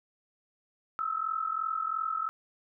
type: tone pair together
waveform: sine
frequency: 1282.1 / 1325 Hz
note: E6 / E6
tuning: -48 / +9 cents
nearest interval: minor second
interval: 57 cents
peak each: -32 / -32 dBFS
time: 0.99-2.29 s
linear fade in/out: 0 ms
effects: none